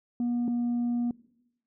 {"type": "tone pair in turn", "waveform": "sine", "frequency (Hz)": [240.6, 239.8], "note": ["B3", "A#3"], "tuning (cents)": [-45, 49], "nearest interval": "unison", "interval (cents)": 6, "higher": "first", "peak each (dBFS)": -23, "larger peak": "neither", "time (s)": [[0.2, 0.48], [0.48, 1.11]], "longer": "second", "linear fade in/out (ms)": 2, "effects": ["noise-tail reverb RT60 0.9 s tail -22 dB re dry", "tanh soft clip ceiling -24 dBFS"]}